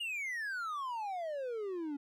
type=exponential sweep; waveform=triangle; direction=down; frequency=2900 to 277.2 Hz; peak=-34 dBFS; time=0-1.97 s; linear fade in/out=10 ms; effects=none